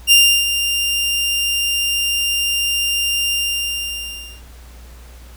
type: tone with ADSR envelope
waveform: sawtooth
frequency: 2794 Hz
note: F7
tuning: in tune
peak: -3 dBFS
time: 0.07-4.42 s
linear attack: 45 ms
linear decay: 330 ms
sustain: -10 dB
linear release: 1100 ms
effects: added 60 Hz sine -37 dBFS peak until 5.36 s + pink hiss -46 dBFS RMS until 5.36 s